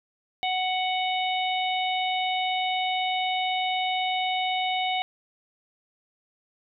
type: harmonic tone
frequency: 742 Hz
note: F#5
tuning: 5 cents sharp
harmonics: 1 / 3 / 4 / 5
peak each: -26 / -31 / -32 / -33 dBFS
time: 0.43-5.02 s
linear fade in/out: 0 ms
effects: none